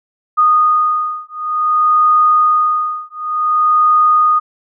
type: beating tone pair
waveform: sine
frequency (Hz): 1234 / 1234.55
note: D#6 / D#6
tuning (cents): -15 / -14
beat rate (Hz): 0.55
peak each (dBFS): -13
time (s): 0.37-4.4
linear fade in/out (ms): 20
effects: none